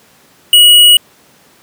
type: tone with hard clipping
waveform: sine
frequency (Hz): 2910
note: F#7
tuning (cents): -29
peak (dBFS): -3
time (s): 0.53-0.97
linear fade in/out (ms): 2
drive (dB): 15
effects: pink hiss -46 dBFS RMS until 1.62 s + high-pass 150 Hz 12 dB/octave